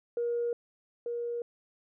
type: tone pair in turn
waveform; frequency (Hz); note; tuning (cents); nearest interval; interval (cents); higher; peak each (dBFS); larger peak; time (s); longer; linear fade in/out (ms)
sine; 474.4 / 474.4; A#4 / A#4; +30 / +30; unison; 0; neither; -27 / -31; first; 0.17-0.53 / 1.06-1.42; neither; 2
effects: tanh soft clip ceiling -23 dBFS